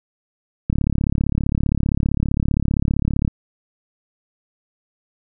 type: click train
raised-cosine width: 5 ms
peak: -6 dBFS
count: 92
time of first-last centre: 0.7-3.278 s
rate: 35.3 Hz
effects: none